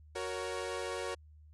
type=chord; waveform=sawtooth; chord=F# major; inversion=none; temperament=equal with one note detuned; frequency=370 / 466.2 / 557.9 Hz; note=F#4 / A#4 / C#5; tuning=0 / 0 / +11 cents; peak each=-37 / -36 / -37 dBFS; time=0.15-1.15 s; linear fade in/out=10 ms; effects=added 76 Hz sine -54 dBFS peak until 1.53 s + resampled to 24000 Hz